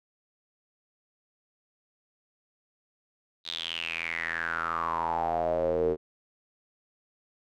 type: tone with band-pass filter sweep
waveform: square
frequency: 41.52 Hz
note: E1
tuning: 13 cents sharp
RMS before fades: -30 dBFS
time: 3.44-5.97 s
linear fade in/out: 50 ms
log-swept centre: 3900 to 410 Hz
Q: 8.4
effects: none